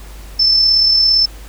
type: tone with amplitude modulation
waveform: sine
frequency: 5290 Hz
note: E8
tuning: 5 cents sharp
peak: -7 dBFS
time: 0.39-1.26 s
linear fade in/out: 10 ms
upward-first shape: sine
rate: 37.6 Hz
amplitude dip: 35%
effects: added 50 Hz sine -31 dBFS peak until 1.48 s + pink hiss -40 dBFS RMS until 1.48 s